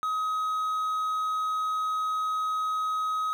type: tone with quantisation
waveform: triangle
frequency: 1266 Hz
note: D#6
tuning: 30 cents sharp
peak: -24 dBFS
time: 0.03-3.33 s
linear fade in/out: 0 ms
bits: 9
effects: none